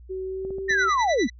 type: tone with pitch glide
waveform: sine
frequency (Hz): 376.6 to 386.3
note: F#4 to G4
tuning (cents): +31 to -25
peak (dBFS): -28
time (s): 0.09-0.9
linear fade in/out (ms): 20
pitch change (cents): +44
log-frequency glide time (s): 0.23-0.6
type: clicks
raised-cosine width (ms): 2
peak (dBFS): -26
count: 4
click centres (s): 0.45 / 0.506 / 0.584 / 0.708
type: linear sweep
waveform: sine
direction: down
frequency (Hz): 1864.7 to 187.8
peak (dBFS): -19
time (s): 0.68-1.28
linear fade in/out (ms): 20
type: tone with tremolo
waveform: sawtooth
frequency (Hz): 1975.5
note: B6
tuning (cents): 0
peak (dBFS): -21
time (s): 0.69-1.3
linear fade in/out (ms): 10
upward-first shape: sine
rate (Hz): 10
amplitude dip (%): 90
effects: added 60 Hz sine -43 dBFS peak until 1.39 s + resampled to 16000 Hz